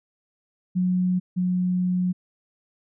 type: tone pair in turn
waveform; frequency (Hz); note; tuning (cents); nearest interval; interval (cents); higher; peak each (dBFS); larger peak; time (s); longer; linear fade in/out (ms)
sine; 182.1 / 181.31; F#3 / F#3; -27 / -35; unison; 8; first; -19 / -20; first; 0.75-1.2 / 1.36-2.13; second; 20
effects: none